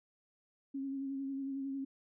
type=tone with vibrato; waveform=sine; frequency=272.3 Hz; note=C#4; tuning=31 cents flat; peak=-36 dBFS; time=0.74-1.85 s; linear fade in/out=10 ms; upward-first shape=sine; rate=11 Hz; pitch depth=27 cents each way; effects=none